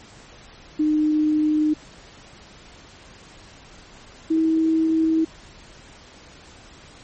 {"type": "tone pair in turn", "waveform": "sine", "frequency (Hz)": [305.5, 321.3], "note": ["D#4", "E4"], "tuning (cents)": [-32, -44], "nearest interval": "minor second", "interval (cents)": 88, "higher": "second", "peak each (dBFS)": -16, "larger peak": "neither", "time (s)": [[0.79, 1.74], [4.3, 5.25]], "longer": "neither", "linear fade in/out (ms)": 10, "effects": ["pink hiss -46 dBFS RMS until 7.03 s", "MP3 32 kbps"]}